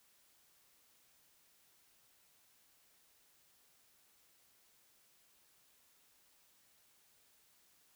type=silence; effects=white hiss -70 dBFS RMS until 7.95 s